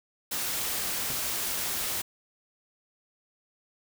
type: noise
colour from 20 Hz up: white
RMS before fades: -31 dBFS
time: 0.31-2.02 s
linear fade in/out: 10 ms
type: tone with exponential decay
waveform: sawtooth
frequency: 140.8 Hz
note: C#3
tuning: 27 cents sharp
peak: -29 dBFS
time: 1.1-1.17 s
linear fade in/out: 0 ms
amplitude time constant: 15 ms
effects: none